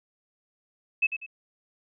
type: tone with echo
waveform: sine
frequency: 2600 Hz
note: E7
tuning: 24 cents flat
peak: -19 dBFS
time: 1.02-1.07 s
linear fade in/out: 10 ms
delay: 97 ms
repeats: 2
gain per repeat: -9 dB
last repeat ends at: 1.264 s
effects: none